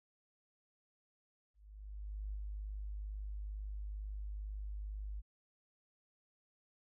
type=tone with ADSR envelope; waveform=sine; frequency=51.1 Hz; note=G#1; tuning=27 cents flat; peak=-38 dBFS; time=1.54-5.22 s; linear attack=790 ms; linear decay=46 ms; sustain=-2 dB; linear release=31 ms; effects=none